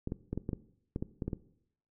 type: clicks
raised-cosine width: 3 ms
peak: -21 dBFS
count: 11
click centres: 0.074 / 0.121 / 0.33 / 0.376 / 0.491 / 0.532 / 0.961 / 1.025 / 1.222 / 1.28 / 1.332 s
effects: noise-tail reverb RT60 0.7 s tail -18 dB re dry